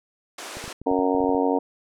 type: band-pass noise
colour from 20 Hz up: pink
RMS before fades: -37 dBFS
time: 0.38-0.73 s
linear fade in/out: 5 ms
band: 350 to 10000 Hz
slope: 24 dB/octave
type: clicks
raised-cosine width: 3 ms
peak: -26 dBFS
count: 11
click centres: 0.57 / 0.641 / 0.679 / 0.816 / 0.914 / 0.991 / 1.148 / 1.205 / 1.242 / 1.293 / 1.349 s
type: harmonic tone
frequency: 92.5 Hz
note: F#2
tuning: in tune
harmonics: 3 / 4 / 5 / 6 / 7 / 8 / 9 / 10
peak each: -23 / -31 / -24 / -31 / -30 / -28 / -35 / -29 dBFS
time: 0.86-1.59 s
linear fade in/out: 10 ms
effects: none